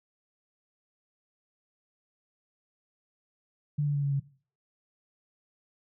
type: tone with pitch steps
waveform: sine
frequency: 146.83 / 144.81 / 142.81 / 140.85 / 138.91 Hz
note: D3 / D3 / D3 / C#3 / C#3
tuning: 0 / -24 / -48 / +28 / +4 cents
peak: -24 dBFS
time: 3.78-4.2 s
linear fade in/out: 10 ms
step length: 84 ms
effects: noise-tail reverb RT60 0.4 s tail -18 dB re dry